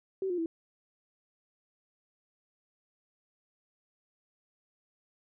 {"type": "tone with pitch steps", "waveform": "sine", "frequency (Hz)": [382.5, 354.8, 329.2], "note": ["G4", "F4", "E4"], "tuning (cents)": [-42, 27, -2], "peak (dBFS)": -29, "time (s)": [0.22, 0.46], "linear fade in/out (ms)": 2, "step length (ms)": 80, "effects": []}